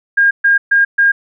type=tone bursts; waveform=sine; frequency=1617 Hz; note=G#6; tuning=47 cents flat; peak=-7 dBFS; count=4; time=0.17-1.12 s; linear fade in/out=10 ms; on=140 ms; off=130 ms; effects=none